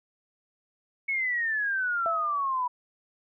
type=exponential sweep; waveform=sine; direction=down; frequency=2217 to 974 Hz; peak=-25 dBFS; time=1.08-2.68 s; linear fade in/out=10 ms
type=tone with exponential decay; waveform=sine; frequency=672 Hz; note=E5; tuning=33 cents sharp; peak=-26 dBFS; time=2.06-2.57 s; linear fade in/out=0 ms; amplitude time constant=110 ms
effects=none